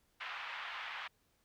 pink band-pass noise, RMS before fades -44 dBFS, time 0.2-1.08 s, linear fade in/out 10 ms, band 960 to 3100 Hz, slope 24 dB/octave, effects pink hiss -75 dBFS RMS until 1.44 s

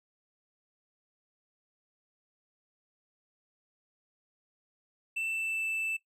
triangle tone with pitch glide, 2666 to 2645 Hz, E7 to E7, +19 to +5 cents, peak -29 dBFS, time 5.16-5.97 s, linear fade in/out 10 ms, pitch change -14 cents, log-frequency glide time 5.27-5.65 s, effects noise-tail reverb RT60 0.1 s tail -17 dB re dry

